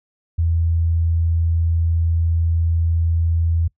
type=tone; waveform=sine; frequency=83 Hz; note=E2; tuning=12 cents sharp; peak=-15 dBFS; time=0.38-3.68 s; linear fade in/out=10 ms; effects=noise-tail reverb RT60 0.1 s tail -22 dB re dry